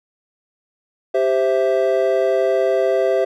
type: chord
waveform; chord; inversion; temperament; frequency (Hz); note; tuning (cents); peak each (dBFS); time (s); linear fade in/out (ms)
triangle; C major; second; equal; 392 / 523.3 / 659.3; G4 / C5 / E5; 0 / 0 / 0; -17; 1.14-3.25; 10
effects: none